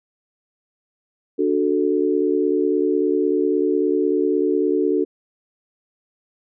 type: chord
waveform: sine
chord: D major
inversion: none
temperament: equal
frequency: 293.7 / 370 / 440 Hz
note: D4 / F#4 / A4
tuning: 0 / 0 / 0 cents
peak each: -21 / -20 / -21 dBFS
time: 1.38-5.05 s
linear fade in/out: 20 ms
effects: none